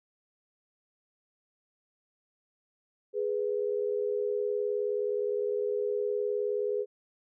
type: tone pair together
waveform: sine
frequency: 415.3 / 494.7 Hz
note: G#4 / B4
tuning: 0 / +3 cents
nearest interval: minor third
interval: 303 cents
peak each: -29 / -32 dBFS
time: 3.13-6.86 s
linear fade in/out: 50 ms
effects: none